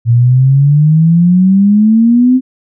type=exponential sweep; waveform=sine; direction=up; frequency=115.2 to 261.4 Hz; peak=-4 dBFS; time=0.05-2.41 s; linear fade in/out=50 ms; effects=none